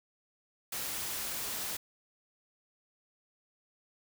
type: noise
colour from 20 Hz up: white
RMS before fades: -37 dBFS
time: 0.72-1.77 s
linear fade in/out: 5 ms
effects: none